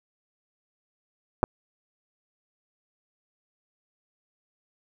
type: clicks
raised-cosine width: 1 ms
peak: -7 / -7 dBFS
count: 2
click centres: 1.431 / 1.439 s
effects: 8-bit